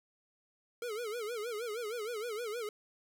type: tone with vibrato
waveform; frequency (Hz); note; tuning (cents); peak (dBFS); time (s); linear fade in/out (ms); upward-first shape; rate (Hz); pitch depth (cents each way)
square; 450.5; A4; +41; -37; 0.82-2.69; 2; sine; 6.4; 150
effects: none